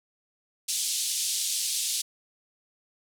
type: band-pass noise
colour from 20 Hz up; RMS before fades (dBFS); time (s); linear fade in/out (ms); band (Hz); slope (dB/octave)
white; -29; 0.68-2.02; 10; 3300 to 10000; 24
effects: none